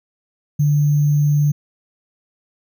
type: tone with sample-and-hold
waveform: sine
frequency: 146.83 Hz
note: D3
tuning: in tune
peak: -12 dBFS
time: 0.59-1.52 s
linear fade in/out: 10 ms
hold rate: 6300 Hz
effects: none